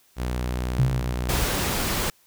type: tone with pitch glide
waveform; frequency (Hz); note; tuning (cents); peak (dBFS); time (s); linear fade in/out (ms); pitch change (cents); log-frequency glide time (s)
sawtooth; 61.74 to 61.31; B1 to B1; 0 to -12; -21; 0.16-1.48; 50; -12; 0.86-1.04
type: tone with exponential decay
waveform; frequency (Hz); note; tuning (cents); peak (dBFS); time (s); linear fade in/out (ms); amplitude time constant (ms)
sine; 130.7; C3; -1; -15; 0.79-1.44; 2; 140
type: noise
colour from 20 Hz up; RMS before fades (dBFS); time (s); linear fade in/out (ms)
pink; -25; 1.29-2.1; 2
effects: white hiss -60 dBFS RMS until 2.26 s